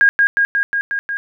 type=tone with echo; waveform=sine; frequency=1628 Hz; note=G#6; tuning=35 cents flat; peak=-7 dBFS; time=0.01-0.09 s; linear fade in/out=0 ms; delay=180 ms; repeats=6; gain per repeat=-2 dB; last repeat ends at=1.17 s; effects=none